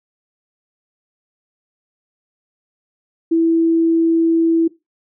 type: tone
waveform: sine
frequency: 329.6 Hz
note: E4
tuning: in tune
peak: -11 dBFS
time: 3.31-4.68 s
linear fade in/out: 10 ms
effects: noise-tail reverb RT60 0.2 s tail -18 dB re dry